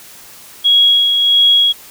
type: tone with tremolo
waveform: sine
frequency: 3316 Hz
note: G#7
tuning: 3 cents flat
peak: -6 dBFS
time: 0.64-1.73 s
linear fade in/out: 20 ms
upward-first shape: sine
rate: 1.5 Hz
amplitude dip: 40%
effects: white hiss -38 dBFS RMS until 1.9 s